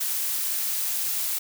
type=noise; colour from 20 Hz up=blue; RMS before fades=-27 dBFS; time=0-1.39 s; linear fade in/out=10 ms; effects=none